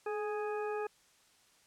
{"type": "harmonic tone with a mistuned harmonic", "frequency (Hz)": 415.3, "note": "G#4", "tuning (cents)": 0, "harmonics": [1, 2, 3, 4, 6], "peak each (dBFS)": [-35, -41, -45, -47, -51], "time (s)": [0.06, 0.87], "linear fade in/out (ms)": 5, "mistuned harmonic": 1, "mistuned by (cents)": 38, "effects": ["white hiss -66 dBFS RMS until 1.66 s", "low-pass 9000 Hz 12 dB/octave"]}